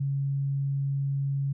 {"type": "tone", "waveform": "sine", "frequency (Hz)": 138.59, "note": "C#3", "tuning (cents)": 0, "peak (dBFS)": -25, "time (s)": [0, 1.53], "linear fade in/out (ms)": 10, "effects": []}